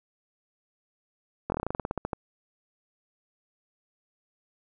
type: slowing click train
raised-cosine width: 1 ms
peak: -15 dBFS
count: 15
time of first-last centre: 1.5-2.132 s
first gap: 21 ms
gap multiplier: 1.11
effects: none